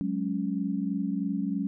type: chord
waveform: sine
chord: F# suspended second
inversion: none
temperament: just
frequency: 185 / 208.1 / 277.5 Hz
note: F#3 / G#3 / C#4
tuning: 0 / +4 / +2 cents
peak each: -31 dBFS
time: 0.01-1.67 s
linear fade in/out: 0 ms
effects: none